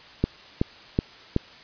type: click train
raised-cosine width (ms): 3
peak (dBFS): -7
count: 4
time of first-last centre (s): 0.24-1.364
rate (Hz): 2.67
effects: white hiss -47 dBFS RMS until 1.63 s + resampled to 11025 Hz